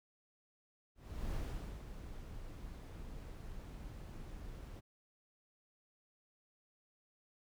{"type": "noise with ADSR envelope", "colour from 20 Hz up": "brown", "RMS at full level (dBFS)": -39, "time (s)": [0.95, 4.81], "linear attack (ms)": 390, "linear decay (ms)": 440, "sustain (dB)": -9, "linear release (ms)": 24, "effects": []}